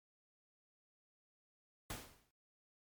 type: noise with exponential decay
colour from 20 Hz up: pink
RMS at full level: -42 dBFS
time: 1.9-2.31 s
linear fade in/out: 2 ms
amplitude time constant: 87 ms
effects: MP3 96 kbps